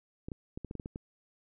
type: clicks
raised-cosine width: 3 ms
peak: -26 dBFS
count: 9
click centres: 0.285 / 0.318 / 0.575 / 0.647 / 0.711 / 0.753 / 0.798 / 0.859 / 0.959 s
effects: none